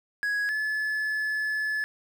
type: tone pair in turn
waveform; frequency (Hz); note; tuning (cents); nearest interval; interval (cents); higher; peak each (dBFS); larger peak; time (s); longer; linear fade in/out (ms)
triangle; 1666 / 1721.8; G#6 / A6; +5 / -38; minor second; 57; second; -23 / -24; first; 0.23-0.49 / 0.49-1.84; second; 0
effects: 9-bit